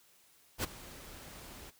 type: noise with ADSR envelope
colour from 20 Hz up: pink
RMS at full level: -32 dBFS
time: 0.58-1.71 s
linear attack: 58 ms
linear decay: 15 ms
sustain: -18 dB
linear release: 20 ms
effects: white hiss -65 dBFS RMS until 1.79 s